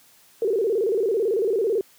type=tone with vibrato; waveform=sine; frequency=421.4 Hz; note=G#4; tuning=25 cents sharp; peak=-19 dBFS; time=0.42-1.81 s; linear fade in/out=2 ms; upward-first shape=square; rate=18 Hz; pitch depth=150 cents each way; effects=white hiss -55 dBFS RMS until 1.98 s + high-pass 80 Hz 12 dB/octave